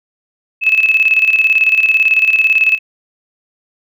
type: tone with tremolo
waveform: sine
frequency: 2600 Hz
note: E7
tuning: 24 cents flat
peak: -6 dBFS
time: 0.61-2.79 s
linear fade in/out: 50 ms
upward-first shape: square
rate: 18 Hz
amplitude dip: 60%
effects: none